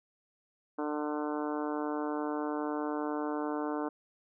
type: harmonic tone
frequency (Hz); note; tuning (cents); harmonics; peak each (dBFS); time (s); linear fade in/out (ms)
149.6; D3; +32; 2 / 3 / 4 / 5 / 6 / 7 / 8 / 9 / 10; -34 / -38 / -41 / -42 / -42 / -43 / -47 / -47 / -49; 0.78-3.89; 10
effects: none